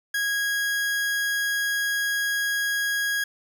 40% pulse tone, 1650 Hz, G#6, 12 cents flat, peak -22 dBFS, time 0.14-3.24 s, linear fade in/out 5 ms, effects none

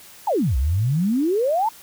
sine exponential two-way sweep, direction down then up, 932.3 to 59.9 to 932.3 Hz, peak -17 dBFS, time 0.27-1.69 s, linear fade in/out 5 ms, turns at 0.57 s, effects white hiss -45 dBFS RMS until 1.82 s

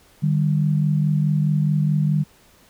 sine tone pair together, 151.26 / 196 Hz, D#3 / G3, -49 / 0 cents, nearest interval major third, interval 449 cents, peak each -17 / -23 dBFS, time 0.22-2.24 s, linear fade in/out 20 ms, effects pink hiss -54 dBFS RMS until 2.69 s

